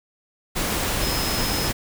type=tone in noise; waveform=sine; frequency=5130 Hz; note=E8; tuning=48 cents flat; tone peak=-29 dBFS; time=1.01-1.7 s; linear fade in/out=20 ms; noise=pink; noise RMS=-24 dBFS; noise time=0.55-1.73 s; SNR=-8 dB; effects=none